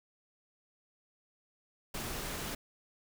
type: noise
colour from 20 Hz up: pink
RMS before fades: -39 dBFS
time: 1.94-2.55 s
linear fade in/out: 5 ms
effects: none